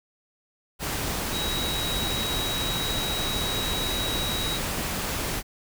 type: tone in noise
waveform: sine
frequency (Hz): 3839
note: B7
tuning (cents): -50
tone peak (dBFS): -29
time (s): 1.31-4.6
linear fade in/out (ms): 50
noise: pink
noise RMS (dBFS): -29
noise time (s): 0.79-5.43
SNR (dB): -3
effects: none